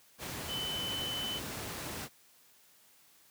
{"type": "tone in noise", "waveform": "sine", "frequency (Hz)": 3029, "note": "F#7", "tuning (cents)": 40, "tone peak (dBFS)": -35, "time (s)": [0.47, 1.41], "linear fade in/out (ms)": 50, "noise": "pink", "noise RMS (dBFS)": -40, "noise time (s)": [0.18, 2.09], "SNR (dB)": 2, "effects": ["white hiss -63 dBFS RMS until 3.3 s", "high-pass 80 Hz 12 dB/octave"]}